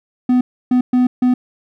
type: tone bursts at uneven times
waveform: triangle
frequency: 250 Hz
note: B3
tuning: 21 cents sharp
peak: -8 dBFS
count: 4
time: 0.29-0.41 / 0.71-0.81 / 0.93-1.07 / 1.22-1.34 s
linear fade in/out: 5 ms
effects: none